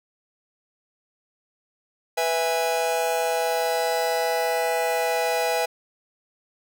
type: chord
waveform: 45% pulse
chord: E major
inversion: second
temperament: just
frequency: 494.4 / 659.3 / 824.1 Hz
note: B4 / E5 / G#5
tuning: +2 / 0 / -14 cents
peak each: -26 dBFS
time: 2.17-5.66 s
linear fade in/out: 10 ms
effects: none